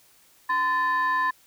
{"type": "tone pair together", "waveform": "sine", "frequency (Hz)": [1025.8, 1757], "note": ["C6", "A6"], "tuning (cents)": [-35, -3], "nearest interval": "major sixth", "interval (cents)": 932, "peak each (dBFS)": [-21, -24], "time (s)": [0.49, 1.31], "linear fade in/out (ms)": 10, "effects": ["tanh soft clip ceiling -17 dBFS", "white hiss -58 dBFS RMS until 1.46 s"]}